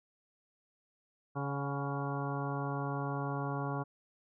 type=harmonic tone with a mistuned harmonic; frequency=140 Hz; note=C#3; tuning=18 cents sharp; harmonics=1 / 2 / 3 / 4 / 5 / 6 / 7 / 8 / 10; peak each=-36 / -41 / -43 / -46 / -44 / -44 / -46 / -43 / -47 dBFS; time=1.35-3.84 s; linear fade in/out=20 ms; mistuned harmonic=5; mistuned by=+34 cents; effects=none